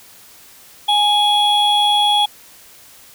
triangle tone pair together, 830.6 / 3347 Hz, G#5 / G#7, 0 / +13 cents, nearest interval 2 octaves, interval 2413 cents, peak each -13 dBFS, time 0.88-2.26 s, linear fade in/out 10 ms, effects white hiss -44 dBFS RMS until 3.14 s

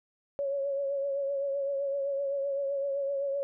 sine tone with vibrato, 556 Hz, C#5, 5 cents sharp, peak -28 dBFS, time 0.39-3.43 s, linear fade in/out 0 ms, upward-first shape triangle, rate 7.8 Hz, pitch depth 43 cents each way, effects none

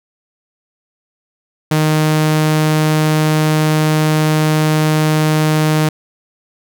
sawtooth tone, 154.8 Hz, D#3, 9 cents flat, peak -7 dBFS, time 1.71-5.89 s, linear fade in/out 5 ms, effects none

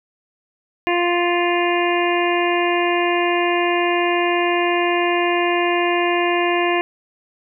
harmonic tone, 349.2 Hz, F4, in tune, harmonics 1 / 2 / 3 / 5 / 6 / 7 / 8, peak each -19 / -22 / -24 / -26 / -27 / -27 / -28 dBFS, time 0.87-6.81 s, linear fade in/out 0 ms, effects none

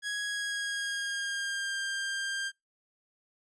sawtooth tone with pitch glide, 1661.2 to 1593.5 Hz, G#6 to G6, 0 to +28 cents, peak -28 dBFS, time 0.02-2.52 s, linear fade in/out 50 ms, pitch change -72 cents, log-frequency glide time 0.23-1.78 s, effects noise-tail reverb RT60 0.2 s tail -25 dB re dry + resampled to 22050 Hz

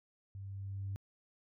sine tone with level ramp, 98 Hz, G2, in tune, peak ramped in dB -43 to -35 dBFS, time 0.35-0.96 s, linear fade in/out 0 ms, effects tanh soft clip ceiling -32 dBFS

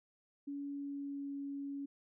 sine tone with pitch glide, 283 to 280.1 Hz, C#4 to C#4, +36 to +18 cents, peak -39 dBFS, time 0.47-1.86 s, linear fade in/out 10 ms, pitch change -18 cents, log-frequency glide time 0.66-1.34 s, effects none

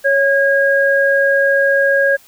sine tone pair together, 554.4 / 1634.2 Hz, C#5 / G#6, 0 / -28 cents, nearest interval octave + perfect fifth, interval 1872 cents, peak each -13 dBFS, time 0.04-2.17 s, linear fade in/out 20 ms, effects white hiss -47 dBFS RMS until 2.27 s

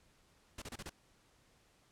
pink noise bursts, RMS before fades -45 dBFS, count 5, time 0.58-0.896 s, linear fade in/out 5 ms, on 40 ms, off 29 ms, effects pink hiss -69 dBFS RMS until 1.91 s + low-pass 10000 Hz 12 dB/octave

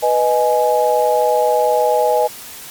sine chord, G# minor, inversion first, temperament equal with one note detuned, 493.9 / 622.3 / 836.4 Hz, B4 / D#5 / G#5, 0 / 0 / +12 cents, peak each -16 dBFS, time 0.02-2.28 s, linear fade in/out 20 ms, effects white hiss -34 dBFS RMS until 2.7 s + MP3 96 kbps

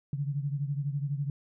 sine beating tone pair, 139.8 / 151.8 Hz, C#3 / D#3, +15 / -42 cents, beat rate 12 Hz, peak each -30 / -35 dBFS, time 0.13-1.3 s, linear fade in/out 2 ms, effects none

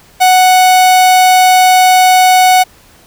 45% pulse tone, 740 Hz, F#5, in tune, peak -4 dBFS, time 0.2-2.64 s, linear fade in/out 20 ms, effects pink hiss -43 dBFS RMS until 3.06 s

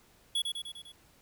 square tone with echo, 3370 Hz, G#7, 25 cents sharp, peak -28 dBFS, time 0.35-0.42 s, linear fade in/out 5 ms, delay 100 ms, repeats 5, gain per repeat -4 dB, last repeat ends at 0.92 s, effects pink hiss -63 dBFS RMS until 1.21 s

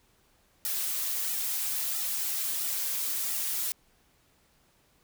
blue noise with flanger, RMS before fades -31 dBFS, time 0.65-3.72 s, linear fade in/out 0 ms, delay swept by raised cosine 1.8 to 7.8 ms, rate 1.5 Hz, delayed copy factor -0.95, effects pink hiss -66 dBFS RMS until 5.03 s

